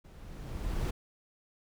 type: noise with level ramp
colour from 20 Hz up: brown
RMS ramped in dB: -51 to -30 dBFS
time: 0.04-0.91 s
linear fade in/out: 10 ms
effects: none